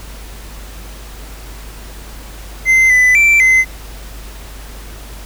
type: tone with pitch steps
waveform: triangle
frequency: 2070 / 2001 / 2340 / 2054 Hz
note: C7 / B6 / D7 / C7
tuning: -19 / +22 / -7 / -33 cents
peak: -5 dBFS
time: 2.65-3.65 s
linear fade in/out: 50 ms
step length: 250 ms
effects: added 50 Hz sine -30 dBFS peak until 5.25 s + pink hiss -36 dBFS RMS until 5.25 s